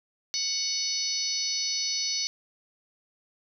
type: harmonic tone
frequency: 740 Hz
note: F#5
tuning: in tune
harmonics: 3 / 4 / 5 / 6 / 7 / 8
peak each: -39 / -42 / -38 / -30 / -33 / -32 dBFS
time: 0.34-2.27 s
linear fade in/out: 0 ms
effects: none